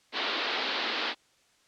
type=band-pass noise; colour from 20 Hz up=white; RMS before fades=-31 dBFS; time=0.12-1.15 s; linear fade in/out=50 ms; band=240 to 4400 Hz; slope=48 dB/octave; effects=white hiss -65 dBFS RMS until 1.67 s + low-pass 7000 Hz 12 dB/octave